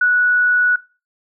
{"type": "tone", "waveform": "sine", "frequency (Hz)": 1471, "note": "F#6", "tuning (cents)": -11, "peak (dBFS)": -11, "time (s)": [0.01, 0.76], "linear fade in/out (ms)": 5, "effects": ["noise-tail reverb RT60 0.3 s tail -18 dB re dry"]}